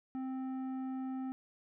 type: tone with tanh clipping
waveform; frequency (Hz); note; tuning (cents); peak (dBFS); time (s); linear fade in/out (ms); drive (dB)
sine; 261.6; C4; 0; -38; 0.15-1.32; 0; 10
effects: none